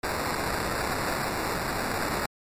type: noise with sample-and-hold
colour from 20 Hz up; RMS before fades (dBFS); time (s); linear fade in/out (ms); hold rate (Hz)
white; -29; 0.03-2.26; 5; 3150
effects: MP3 64 kbps